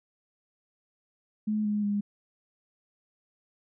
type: tone with pitch steps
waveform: sine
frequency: 213.2 / 208.7 / 204.3 Hz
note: G#3 / G#3 / G#3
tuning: +46 / +9 / -28 cents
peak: -25 dBFS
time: 1.47-2.01 s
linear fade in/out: 10 ms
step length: 180 ms
effects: none